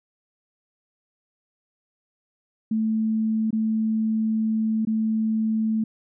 sine tone with dropouts, 220 Hz, A3, in tune, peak -20 dBFS, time 2.71-5.84 s, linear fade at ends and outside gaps 5 ms, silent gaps 3.507-3.528 / 4.851-4.871 s, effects none

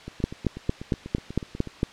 two click trains, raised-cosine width 3 ms, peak -22 / -9 dBFS, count 14 / 8, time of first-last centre 0.08-1.673 / 0.24-1.831 s, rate 8.16 / 4.4 Hz, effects white hiss -46 dBFS RMS until 1.92 s + low-pass 4000 Hz 12 dB/octave

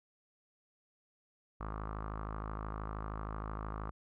sawtooth tone with low-pass filter, 53 Hz, G#1, 36 cents sharp, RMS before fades -41 dBFS, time 1.6-3.91 s, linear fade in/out 10 ms, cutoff 1200 Hz, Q 5.6, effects none

